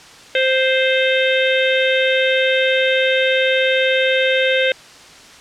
harmonic tone, 523.3 Hz, C5, in tune, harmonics 1 / 3 / 4 / 5 / 6 / 7, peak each -16 / -21 / -22 / -23 / -24 / -24 dBFS, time 0.35-4.72 s, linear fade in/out 2 ms, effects white hiss -41 dBFS RMS until 5.4 s + low-pass 6000 Hz 12 dB/octave

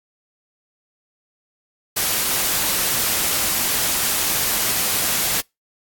white noise, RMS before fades -20 dBFS, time 1.96-5.41 s, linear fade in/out 10 ms, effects noise-tail reverb RT60 0.2 s tail -25 dB re dry + AAC 64 kbps

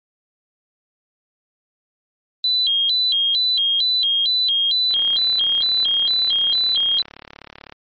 sine tone with vibrato, 3598 Hz, A7, 38 cents sharp, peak -15 dBFS, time 2.44-7.02 s, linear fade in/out 2 ms, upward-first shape square, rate 2.2 Hz, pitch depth 180 cents each way
click train, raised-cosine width 0.3 ms, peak -20 dBFS, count 102, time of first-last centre 4.91-7.723 s, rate 35.9 Hz
effects MP3 32 kbps

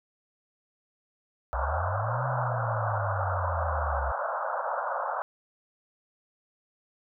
sine linear two-way sweep, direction up then down, 58.27 to 129.6 to 65.1 Hz, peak -29 dBFS, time 1.53-4.12 s, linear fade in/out 10 ms, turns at 2.25 s
pink band-pass noise, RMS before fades -31 dBFS, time 1.53-5.22 s, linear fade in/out 0 ms, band 530 to 1500 Hz, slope 96 dB/octave
effects none

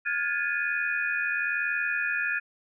sine tone cluster, 1422 / 1655 / 1736 / 2473 Hz, F6 / G#6 / A6 / D#7, +31 / -6 / -24 / -11 cents, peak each -31 dBFS, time 0.05-2.4 s, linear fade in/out 20 ms, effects none

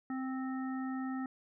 harmonic tone with a mistuned harmonic, 261.6 Hz, C4, in tune, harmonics 1 / 3 / 5 / 7, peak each -35 / -46 / -47 / -50 dBFS, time 0.1-1.26 s, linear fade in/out 2 ms, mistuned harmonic 7, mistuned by +16 cents, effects none

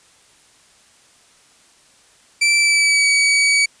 sawtooth tone with pitch glide, 2333 to 2271 Hz, D7 to C#7, -12 to +41 cents, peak -9 dBFS, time 2.41-3.66 s, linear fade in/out 10 ms, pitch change -47 cents, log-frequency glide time 2.57-3.07 s, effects white hiss -52 dBFS RMS until 3.8 s + resampled to 22050 Hz

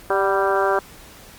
harmonic tone with a mistuned harmonic, 196 Hz, G3, in tune, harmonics 2 / 3 / 4 / 5 / 6 / 7 / 8, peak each -21 / -23 / -24 / -25 / -26 / -26 / -27 dBFS, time 0.1-0.79 s, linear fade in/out 2 ms, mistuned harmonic 4, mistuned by -40 cents, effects pink hiss -44 dBFS RMS until 1.38 s + Opus 48 kbps

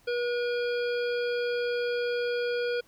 harmonic tone with a mistuned harmonic, 482.7 Hz, B4, 40 cents flat, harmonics 1 / 3 / 5 / 7 / 9 / 10, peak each -27 / -35 / -41 / -43 / -47 / -46 dBFS, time 0.07-2.81 s, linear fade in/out 10 ms, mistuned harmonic 7, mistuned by -44 cents, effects pink hiss -62 dBFS RMS until 2.87 s

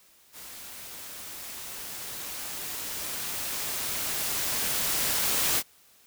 white noise with level ramp, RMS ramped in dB -44 to -25 dBFS, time 0.32-5.63 s, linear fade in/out 50 ms, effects white hiss -59 dBFS RMS until 6.06 s

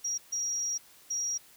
sine tone bursts at uneven times, 5690 Hz, F8, 31 cents sharp, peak -29 dBFS, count 3, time 0.04-0.18 / 0.32-0.78 / 1.1-1.38 s, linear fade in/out 10 ms, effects white hiss -57 dBFS RMS until 1.56 s

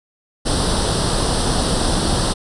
pink noise with comb filter, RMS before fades -18 dBFS, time 0.45-2.34 s, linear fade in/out 20 ms, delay 0.22 ms, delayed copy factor +0.75, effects resampled to 24000 Hz

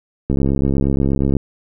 click train, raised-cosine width 3 ms, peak -5 dBFS, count 74, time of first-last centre 0.3-1.367 s, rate 68.4 Hz, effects none

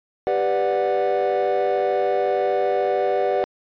triangle chord, G major seventh, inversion none, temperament equal with one note detuned, 392 / 493.9 / 587.3 / 734.9 Hz, G4 / B4 / D5 / F#5, 0 / 0 / 0 / -12 cents, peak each -21 dBFS, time 0.27-3.44 s, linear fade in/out 0 ms, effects tanh soft clip ceiling -11 dBFS + resampled to 11025 Hz

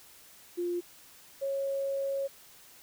sine tone pair in turn, 350 / 549.4 Hz, F4 / C#5, +4 / -16 cents, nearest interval minor sixth, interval 780 cents, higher second, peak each -29 / -29 dBFS, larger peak neither, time 0.57-0.81 / 1.41-2.28 s, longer second, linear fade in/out 20 ms, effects white hiss -55 dBFS RMS until 2.82 s

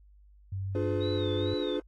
sine tone with pitch glide, 96.4 to 97.24 Hz, G2 to G2, -28 to -13 cents, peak -31 dBFS, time 0.52-1.54 s, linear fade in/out 5 ms, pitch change +15 cents, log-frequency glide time 0.64-0.69 s
triangle chord, D diminished seventh, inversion none, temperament just, 293.7 / 352.4 / 422.9 / 507.5 Hz, D4 / F4 / Ab4 / Cb5, 0 / +16 / +31 / +47 cents, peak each -32 dBFS, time 0.75-1.8 s, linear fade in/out 2 ms
sine tone with vibrato, 3729 Hz, A#7, in tune, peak -39 dBFS, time 1-1.78 s, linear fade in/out 20 ms, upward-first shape sine, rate 2.3 Hz, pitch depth 100 cents each way
effects added 50 Hz sine -54 dBFS peak until 1.87 s + AAC 32 kbps

